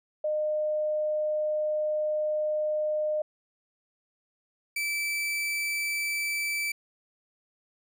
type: tone pair in turn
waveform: sine / 40% pulse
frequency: 610 / 2320 Hz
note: D#5 / D7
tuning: -34 / -22 cents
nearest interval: octave + major seventh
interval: 2312 cents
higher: second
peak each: -25 / -27 dBFS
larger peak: first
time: 0.24-3.22 / 4.76-6.72 s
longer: first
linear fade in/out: 5 ms
effects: none